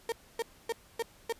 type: tone bursts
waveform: 35% pulse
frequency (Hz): 460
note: A#4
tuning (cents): -23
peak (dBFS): -28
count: 5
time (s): 0.09-1.325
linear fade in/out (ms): 2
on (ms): 31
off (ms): 270
effects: pink hiss -59 dBFS RMS until 1.39 s + resampled to 32000 Hz